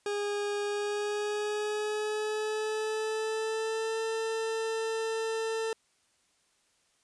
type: tone with pitch glide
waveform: 40% pulse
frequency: 410 to 447.1 Hz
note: G#4 to A4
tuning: -22 to +28 cents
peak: -29 dBFS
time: 0.06-5.73 s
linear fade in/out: 2 ms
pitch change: +150 cents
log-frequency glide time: 0.63-4.01 s
effects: white hiss -70 dBFS RMS until 7.03 s + resampled to 22050 Hz